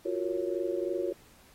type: chord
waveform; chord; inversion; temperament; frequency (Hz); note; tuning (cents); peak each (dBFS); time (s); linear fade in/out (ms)
sine; Gb major seventh; third; just; 346.9 / 370 / 462.5 / 555; F4 / Gb4 / Bb4 / Db5; -12 / 0 / -14 / +2; -33 / -33 / -37 / -35; 0.05-1.13; 10
effects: pink hiss -59 dBFS RMS until 1.54 s + AAC 48 kbps